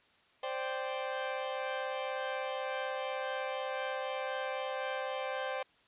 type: chord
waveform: sawtooth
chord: C suspended second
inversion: none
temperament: equal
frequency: 523.3 / 587.3 / 784 Hz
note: C5 / D5 / G5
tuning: 0 / 0 / 0 cents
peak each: -33 / -37 / -36 dBFS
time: 0.43-5.63 s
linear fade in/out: 5 ms
effects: white hiss -66 dBFS RMS until 5.87 s + resampled to 8000 Hz